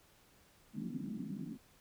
white band-pass noise, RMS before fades -42 dBFS, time 0.73-1.58 s, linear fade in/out 50 ms, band 160 to 280 Hz, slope 48 dB/octave, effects pink hiss -66 dBFS RMS until 1.8 s

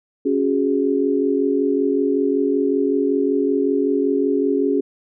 sine chord, C# suspended fourth, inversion none, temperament equal, 277.2 / 370 / 415.3 Hz, C#4 / F#4 / G#4, 0 / 0 / 0 cents, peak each -19 / -22 / -20 dBFS, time 0.25-4.81 s, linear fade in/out 10 ms, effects none

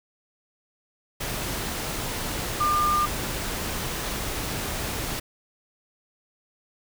sine tone in noise, 1200 Hz, D6, 37 cents sharp, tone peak -20 dBFS, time 2.6-3.06 s, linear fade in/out 10 ms, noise pink, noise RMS -30 dBFS, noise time 1.2-5.2 s, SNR +7 dB, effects none

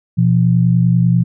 sine tone pair together, 122.33 / 172.5 Hz, B2 / F3, -16 / -21 cents, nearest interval tritone, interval 595 cents, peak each -12 dBFS, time 0.17-1.24 s, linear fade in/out 20 ms, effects none

